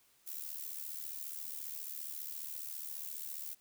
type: noise with amplitude modulation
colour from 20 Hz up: violet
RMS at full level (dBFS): -40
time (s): 0.26-3.55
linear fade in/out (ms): 20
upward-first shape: sine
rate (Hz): 74.7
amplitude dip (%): 75
effects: white hiss -69 dBFS RMS until 3.6 s